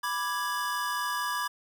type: chord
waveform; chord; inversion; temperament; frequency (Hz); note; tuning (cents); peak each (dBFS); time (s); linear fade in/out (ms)
square; G# diminished; first; equal; 987.8 / 1174.7 / 1661.2; B5 / D6 / G#6; 0 / 0 / 0; -34; 0.03-1.48; 10
effects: none